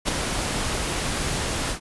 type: noise with ADSR envelope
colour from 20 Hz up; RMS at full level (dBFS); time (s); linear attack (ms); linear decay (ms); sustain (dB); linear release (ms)
pink; -21; 0.05-1.8; 31; 13; -5; 100
effects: resampled to 24000 Hz